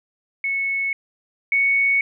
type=tone pair in turn; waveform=sine; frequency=2203 / 2221 Hz; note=C#7 / C#7; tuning=-11 / +3 cents; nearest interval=unison; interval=14 cents; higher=second; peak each=-20 / -15 dBFS; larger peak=second; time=0.44-0.93 / 1.52-2.01 s; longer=neither; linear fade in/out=2 ms; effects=none